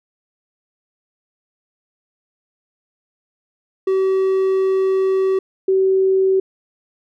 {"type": "tone pair in turn", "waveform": ["triangle", "sine"], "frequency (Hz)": [381.7, 381.7], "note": ["G4", "G4"], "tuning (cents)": [-46, -46], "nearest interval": "unison", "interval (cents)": 0, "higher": "neither", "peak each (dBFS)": -12, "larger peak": "neither", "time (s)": [[3.87, 5.39], [5.68, 6.4]], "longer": "first", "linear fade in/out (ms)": 5, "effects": []}